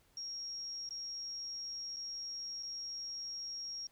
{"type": "tone with dropouts", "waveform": "sine", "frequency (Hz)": 5588, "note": "F8", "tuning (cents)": 0, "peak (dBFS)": -40, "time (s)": [0.17, 3.87], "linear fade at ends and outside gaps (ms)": 2, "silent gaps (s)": [[0.891, 0.907], [1.963, 1.967], [2.627, 2.631]], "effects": ["pink hiss -70 dBFS RMS until 3.91 s"]}